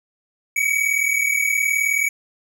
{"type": "tone pair together", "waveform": "square", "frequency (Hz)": [2243, 2282], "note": ["C#7", "C#7"], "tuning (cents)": [20, 50], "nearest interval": "unison", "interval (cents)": 30, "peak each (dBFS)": -21, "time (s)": [0.56, 2.09], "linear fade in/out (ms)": 5, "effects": []}